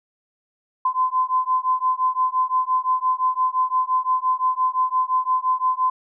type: beating tone pair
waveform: sine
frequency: 1022 / 1027.8 Hz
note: C6 / C6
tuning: -41 / -31 cents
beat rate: 5.8 Hz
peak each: -21 dBFS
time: 0.85-5.9 s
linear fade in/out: 5 ms
effects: none